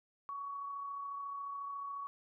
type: tone with amplitude modulation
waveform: sine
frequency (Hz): 1122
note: C#6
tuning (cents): +21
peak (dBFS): -38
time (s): 0.29-2.07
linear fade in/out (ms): 0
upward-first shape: sine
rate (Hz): 34.1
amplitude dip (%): 30
effects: none